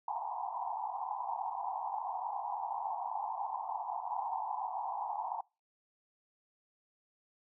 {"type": "band-pass noise", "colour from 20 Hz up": "pink", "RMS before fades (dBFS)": -38, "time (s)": [0.08, 5.41], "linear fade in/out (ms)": 5, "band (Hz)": [740, 1000], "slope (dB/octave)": 96, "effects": ["noise-tail reverb RT60 0.3 s tail -26 dB re dry"]}